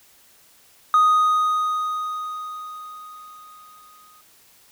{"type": "tone with exponential decay", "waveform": "triangle", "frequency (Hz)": 1245, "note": "D#6", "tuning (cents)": 1, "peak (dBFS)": -9, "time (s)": [0.94, 4.21], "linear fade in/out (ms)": 1, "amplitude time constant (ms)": 710, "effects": ["tanh soft clip ceiling -7 dBFS", "white hiss -54 dBFS RMS until 4.71 s"]}